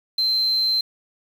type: tone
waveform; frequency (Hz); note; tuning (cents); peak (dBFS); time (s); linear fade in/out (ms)
sine; 4109; C8; -32; -16; 0.18-0.81; 5
effects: tanh soft clip ceiling -15 dBFS + 7-bit